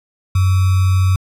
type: tone with sample-and-hold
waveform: sine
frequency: 93.4 Hz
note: F#2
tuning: 17 cents sharp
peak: -10 dBFS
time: 0.35-1.16 s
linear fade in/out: 5 ms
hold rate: 1225 Hz
effects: resampled to 32000 Hz